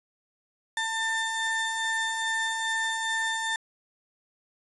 35% pulse tone pair together, 894.8 / 1792 Hz, A5 / A6, +29 / +31 cents, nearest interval octave, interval 1202 cents, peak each -30 / -26 dBFS, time 0.77-3.56 s, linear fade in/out 2 ms, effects resampled to 24000 Hz

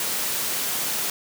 white high-pass noise, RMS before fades -26 dBFS, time 0-1.1 s, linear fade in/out 2 ms, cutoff 120 Hz, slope 24 dB/octave, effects none

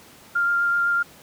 sine tone with vibrato, 1396.9 Hz, F6, in tune, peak -18 dBFS, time 0.35-1.03 s, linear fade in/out 10 ms, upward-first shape triangle, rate 7.9 Hz, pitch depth 13 cents each way, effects pink hiss -48 dBFS RMS until 1.22 s + high-pass 100 Hz 12 dB/octave

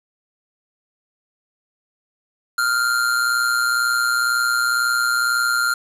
square tone with amplitude modulation, 1396.9 Hz, F6, in tune, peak -15 dBFS, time 2.58-5.74 s, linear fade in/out 5 ms, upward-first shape sine, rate 122 Hz, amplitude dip 55%, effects resampled to 32000 Hz + 7-bit

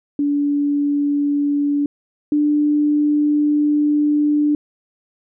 sine tone pair in turn, 288 / 296.1 Hz, D4 / D4, -34 / +14 cents, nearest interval unison, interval 48 cents, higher second, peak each -15 / -13 dBFS, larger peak second, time 0.19-1.86 / 2.32-4.55 s, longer second, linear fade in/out 2 ms, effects none

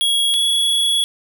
square tone pair in turn, 3322 / 3366 Hz, G#7 / G#7, 0 / +23 cents, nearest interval unison, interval 23 cents, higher second, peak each -15 dBFS, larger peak neither, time 0.01-0.34 / 0.34-1.04 s, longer second, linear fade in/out 0 ms, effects none

